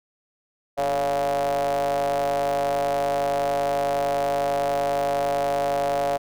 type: ring-modulated tone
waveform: square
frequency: 67.4 Hz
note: C#2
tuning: 48 cents flat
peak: -19 dBFS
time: 0.77-6.18 s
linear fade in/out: 20 ms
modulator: 632 Hz
effects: none